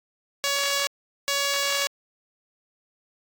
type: tone bursts at uneven times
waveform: 5% pulse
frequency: 562 Hz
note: C#5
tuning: 24 cents sharp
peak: -11 dBFS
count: 2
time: 0.44-0.87 / 1.28-1.87 s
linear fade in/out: 0 ms
effects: AAC 64 kbps